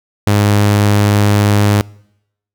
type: tone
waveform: sawtooth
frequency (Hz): 103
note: G#2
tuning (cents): -14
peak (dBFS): -5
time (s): 0.27-1.81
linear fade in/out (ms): 0
effects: noise-tail reverb RT60 0.8 s tail -25 dB re dry